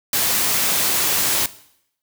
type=noise; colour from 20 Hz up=white; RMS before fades=-19 dBFS; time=0.13-1.46 s; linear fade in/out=2 ms; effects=noise-tail reverb RT60 0.7 s tail -17 dB re dry + high-pass 80 Hz 12 dB/octave